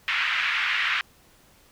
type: band-pass noise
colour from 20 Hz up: white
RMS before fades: -25 dBFS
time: 0.08-1.01 s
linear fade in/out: 0 ms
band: 1400 to 2600 Hz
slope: 24 dB/octave
effects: pink hiss -57 dBFS RMS until 1.71 s